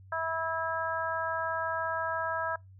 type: harmonic tone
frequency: 325.9 Hz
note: E4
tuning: 20 cents flat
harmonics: 2 / 3 / 4 / 5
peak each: -35 / -35 / -35 / -35 dBFS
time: 0.12-2.56 s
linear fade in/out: 5 ms
effects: noise-tail reverb RT60 0.2 s tail -25 dB re dry + added 95 Hz sine -50 dBFS peak until 2.79 s